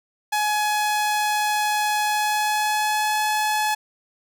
sawtooth tone with pitch glide, 843 to 852.8 Hz, G#5 to G#5, +26 to +46 cents, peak -16 dBFS, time 0.32-3.75 s, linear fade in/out 10 ms, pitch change +20 cents, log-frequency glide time 2.03-3.19 s, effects none

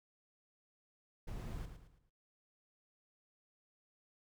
brown noise with echo, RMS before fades -43 dBFS, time 1.27-1.66 s, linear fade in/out 10 ms, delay 110 ms, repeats 4, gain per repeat -8 dB, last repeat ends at 2.1 s, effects noise-tail reverb RT60 0.1 s tail -20 dB re dry

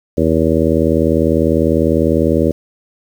harmonic tone, 80 Hz, D#2, 49 cents sharp, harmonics 1 / 2 / 3 / 4 / 5 / 6 / 7, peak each -19 / -19 / -17 / -17 / -19 / -18 / -19 dBFS, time 0.17-2.52 s, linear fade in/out 10 ms, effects 7-bit

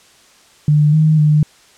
sine tone with pitch steps, 149.5 / 155.9 / 151.1 Hz, D3 / D#3 / D3, +31 / +4 / +50 cents, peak -8 dBFS, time 0.68-1.43 s, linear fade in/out 2 ms, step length 250 ms, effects white hiss -48 dBFS RMS until 1.77 s + low-pass 8000 Hz 12 dB/octave

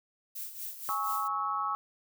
violet noise with tremolo, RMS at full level -38 dBFS, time 0.35-1.28 s, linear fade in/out 10 ms, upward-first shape sine, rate 4.2 Hz, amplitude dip 65%
sine chord, C# minor, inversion second, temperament equal with one note detuned, 830.6 / 1108.7 / 1296.6 Hz, G#5 / C#6 / E6, 0 / 0 / -29 cents, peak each -37 / -32 / -33 dBFS, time 0.89-1.75 s, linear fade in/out 0 ms
effects none

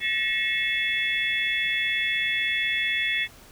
sine tone cluster, 1766 / 1902 / 2177 / 2633 / 3414 Hz, A6 / A#6 / C#7 / E7 / G#7, +6 / +34 / -32 / -3 / +47 cents, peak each -35 / -28 / -27 / -31 / -29 dBFS, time 0-3.28 s, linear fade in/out 50 ms, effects pink hiss -50 dBFS RMS until 3.51 s

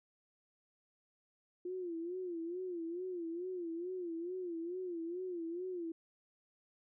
sine tone with vibrato, 349.6 Hz, F4, 2 cents sharp, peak -38 dBFS, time 1.65-5.92 s, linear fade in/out 5 ms, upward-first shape sine, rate 2.3 Hz, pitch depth 110 cents each way, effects none

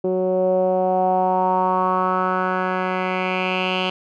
10% pulse tone with low-pass filter sweep, 185 Hz, F#3, in tune, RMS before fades -20 dBFS, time 0.04-3.9 s, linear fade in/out 5 ms, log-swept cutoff 440 to 3100 Hz, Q 4.2, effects none

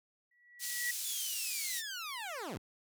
sine tone with exponential growth, 1939 Hz, B6, 32 cents flat, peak -31 dBFS, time 0.31-0.91 s, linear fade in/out 5 ms, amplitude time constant 130 ms
white band-pass noise, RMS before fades -39 dBFS, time 0.59-1.83 s, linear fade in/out 50 ms, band 4200 to 12000 Hz, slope 12 dB/octave
15% pulse linear sweep, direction down, 3520 to 65.41 Hz, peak -33 dBFS, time 1.05-2.58 s, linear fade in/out 10 ms
effects none

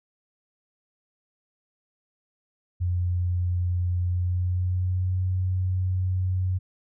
sine tone with pitch glide, 89 to 92.35 Hz, F2 to F#2, +33 to -3 cents, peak -22 dBFS, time 2.8-6.59 s, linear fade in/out 20 ms, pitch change +64 cents, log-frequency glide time 4.03-5.22 s, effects none

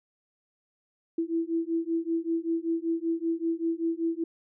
sine beating tone pair, 328.4 / 333.6 Hz, E4 / E4, -6 / +21 cents, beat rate 5.2 Hz, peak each -29 dBFS, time 1.18-4.24 s, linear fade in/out 5 ms, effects none

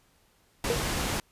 pink low-pass noise, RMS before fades -30 dBFS, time 0.64-1.2 s, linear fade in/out 2 ms, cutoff 11000 Hz, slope 12 dB/octave
sine tone with exponential decay, 473.9 Hz, A#4, 28 cents sharp, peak -20 dBFS, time 0.7-0.84 s, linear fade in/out 1 ms, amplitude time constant 29 ms
effects pink hiss -65 dBFS RMS until 1.31 s + resampled to 32000 Hz

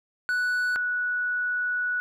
triangle / sine tone pair in turn, 1480 / 1472.4 Hz, F#6 / F#6, 0 / -9 cents, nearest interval unison, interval 9 cents, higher first, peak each -21 / -24 dBFS, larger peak first, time 0.29-0.76 / 0.76-2 s, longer second, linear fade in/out 0 ms, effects none

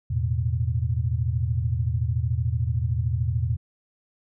sine chord, E suspended fourth, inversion none, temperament equal, 82.41 / 110 / 123.47 Hz, E2 / A2 / B2, 0 / 0 / 0 cents, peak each -26 dBFS, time 0.1-3.57 s, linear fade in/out 10 ms, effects none

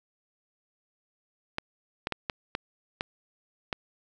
clicks, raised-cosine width 0.3 ms, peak -13 dBFS, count 7, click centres 1.584 / 2.071 / 2.123 / 2.298 / 2.551 / 3.009 / 3.728 s, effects none

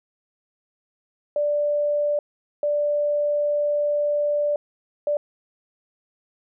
sine tone bursts at uneven times, 587.3 Hz, D5, in tune, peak -19 dBFS, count 3, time 1.36-2.19 / 2.63-4.56 / 5.07-5.17 s, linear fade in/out 2 ms, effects none

